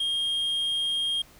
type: tone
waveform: triangle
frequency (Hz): 3230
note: G#7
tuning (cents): -49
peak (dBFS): -23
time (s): 0-1.22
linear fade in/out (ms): 5
effects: pink hiss -54 dBFS RMS until 1.39 s